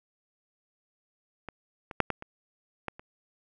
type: clicks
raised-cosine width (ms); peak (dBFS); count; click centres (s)
0.5; -23 / -24 / -6 / -14 / -25 / -17 / -29; 7; 1.487 / 1.912 / 2.003 / 2.103 / 2.224 / 2.883 / 2.995
effects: none